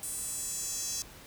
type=tone with high-pass filter sweep; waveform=square; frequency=370 Hz; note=F#4; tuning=in tune; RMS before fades=-36 dBFS; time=0.03-1.02 s; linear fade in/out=0 ms; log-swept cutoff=9100 to 6000 Hz; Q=3.4; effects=pink hiss -51 dBFS RMS until 1.26 s